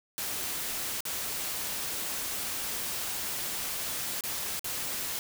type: noise with dropouts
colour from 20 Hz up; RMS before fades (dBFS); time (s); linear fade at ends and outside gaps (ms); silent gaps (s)
white; -34; 0.18-5.19; 0; 1.006-1.053 / 4.208-4.237 / 4.594-4.644
effects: none